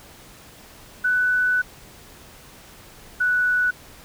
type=tone pair in turn; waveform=sine; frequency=1492 / 1479.1 Hz; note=F#6 / F#6; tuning=+14 / -1 cents; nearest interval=unison; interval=15 cents; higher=first; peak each=-17 dBFS; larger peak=neither; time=1.04-1.62 / 3.2-3.71 s; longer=first; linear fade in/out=10 ms; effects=pink hiss -46 dBFS RMS until 4.04 s